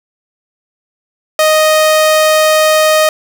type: tone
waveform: sawtooth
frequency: 622.3 Hz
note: D#5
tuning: in tune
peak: -3 dBFS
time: 1.39-3.09 s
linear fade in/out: 2 ms
effects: none